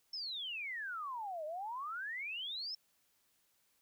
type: exponential two-way sweep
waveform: sine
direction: down then up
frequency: 5400 to 596 to 5400 Hz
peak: -39 dBFS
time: 0.13-2.75 s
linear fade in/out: 5 ms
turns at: 1.45 s
effects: white hiss -75 dBFS RMS until 3.81 s